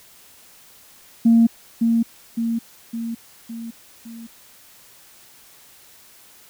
sine tone with echo, 230 Hz, A#3, 23 cents flat, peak -9 dBFS, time 1.25-1.47 s, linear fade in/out 10 ms, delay 560 ms, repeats 5, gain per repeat -5 dB, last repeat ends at 4.27 s, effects tanh soft clip ceiling -6 dBFS + white hiss -49 dBFS RMS until 6.49 s

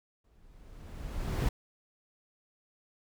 brown noise with exponential growth, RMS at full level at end -25 dBFS, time 0.24-1.49 s, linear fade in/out 5 ms, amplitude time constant 270 ms, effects none

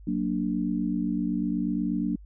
sine chord, Gb augmented, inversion none, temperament equal, 185 / 233.1 / 293.7 Hz, Gb3 / Bb3 / D4, 0 / 0 / 0 cents, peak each -29 dBFS, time 0.07-2.16 s, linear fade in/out 5 ms, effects added 50 Hz sine -44 dBFS peak until 2.25 s

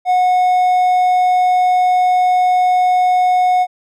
triangle tone, 730 Hz, F#5, 24 cents flat, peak -8 dBFS, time 0.05-3.67 s, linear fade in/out 50 ms, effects none

